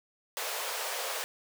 pink high-pass noise, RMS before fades -35 dBFS, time 0.37-1.24 s, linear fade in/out 0 ms, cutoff 450 Hz, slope 48 dB/octave, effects none

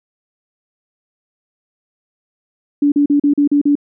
sine tone bursts, 288.3 Hz, D4, 32 cents flat, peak -9 dBFS, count 7, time 2.82-3.754 s, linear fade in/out 5 ms, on 100 ms, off 39 ms, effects none

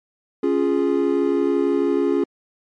triangle chord, Db major, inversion none, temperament equal, 277.2 / 349.2 / 415.3 Hz, Db4 / F4 / Ab4, 0 / 0 / 0 cents, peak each -19 dBFS, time 0.43-2.24 s, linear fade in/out 5 ms, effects MP3 48 kbps

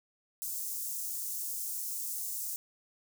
white high-pass noise, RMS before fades -37 dBFS, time 0.42-2.56 s, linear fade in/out 0 ms, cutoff 6400 Hz, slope 24 dB/octave, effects none

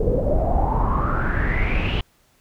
brown noise with low-pass filter sweep, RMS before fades -20 dBFS, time 0-2.01 s, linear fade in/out 5 ms, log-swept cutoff 440 to 3100 Hz, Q 8.9, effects pink hiss -60 dBFS RMS until 2.4 s

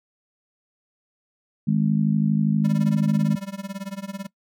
harmonic tone, 52.5 Hz, G#1, 19 cents sharp, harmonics 3 / 4 / 5, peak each -21 / -20 / -31 dBFS, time 1.67-3.36 s, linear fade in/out 10 ms
square tone with tremolo, 196 Hz, G3, in tune, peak -28 dBFS, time 2.64-4.27 s, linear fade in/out 10 ms, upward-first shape sine, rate 18 Hz, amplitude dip 95%
effects noise-tail reverb RT60 0.1 s tail -21 dB re dry

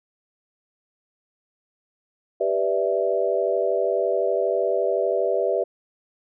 sine chord, E minor seventh, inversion first, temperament equal, 392 / 493.9 / 587.3 / 659.3 Hz, G4 / B4 / D5 / E5, 0 / 0 / 0 / 0 cents, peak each -25 dBFS, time 2.4-5.64 s, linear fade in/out 10 ms, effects none

